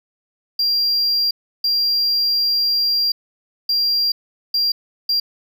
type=tone bursts at uneven times; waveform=triangle; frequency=4760 Hz; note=D8; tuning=22 cents sharp; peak=-14 dBFS; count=5; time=0.59-1.31 / 1.64-3.12 / 3.69-4.12 / 4.54-4.72 / 5.09-5.2 s; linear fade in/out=5 ms; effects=none